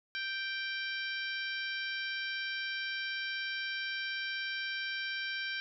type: harmonic tone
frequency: 783 Hz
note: G5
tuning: 2 cents flat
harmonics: 2 / 3 / 4 / 5 / 6 / 7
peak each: -37 / -41 / -43 / -45 / -47 / -48 dBFS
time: 0.15-5.6 s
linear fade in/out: 0 ms
effects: none